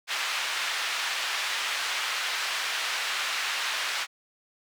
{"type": "band-pass noise", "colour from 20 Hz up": "white", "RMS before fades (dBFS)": -30, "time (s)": [0.07, 4.07], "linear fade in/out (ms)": 50, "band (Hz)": [1100, 3300], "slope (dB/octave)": 12, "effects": []}